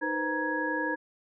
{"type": "tone cluster", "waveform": "sine", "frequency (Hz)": [310.2, 482.7, 514, 941, 1665], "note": ["D#4", "B4", "C5", "A#5", "G#6"], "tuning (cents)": [-5, -40, -31, 16, 4], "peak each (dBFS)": [-33, -39, -36, -34, -31], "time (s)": [0.01, 0.96], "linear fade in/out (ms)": 20, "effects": []}